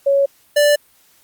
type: tone pair in turn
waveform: sine / square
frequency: 556 / 586.4 Hz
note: C#5 / D5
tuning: +5 / -3 cents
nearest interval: minor second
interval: 92 cents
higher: second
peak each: -11 dBFS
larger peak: neither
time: 0.06-0.26 / 0.56-0.76 s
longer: neither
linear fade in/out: 10 ms
effects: white hiss -54 dBFS RMS until 1.23 s + Opus 48 kbps